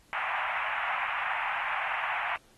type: band-pass noise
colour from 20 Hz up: pink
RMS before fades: -32 dBFS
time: 0.13-2.36 s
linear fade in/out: 0 ms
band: 750 to 2600 Hz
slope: 48 dB/octave
effects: pink hiss -62 dBFS RMS until 2.57 s + AAC 32 kbps